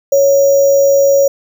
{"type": "tone with sample-and-hold", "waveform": "sine", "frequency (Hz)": 554.4, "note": "C#5", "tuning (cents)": 0, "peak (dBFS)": -6, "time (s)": [0.12, 1.28], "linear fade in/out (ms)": 5, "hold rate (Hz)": 6300, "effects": []}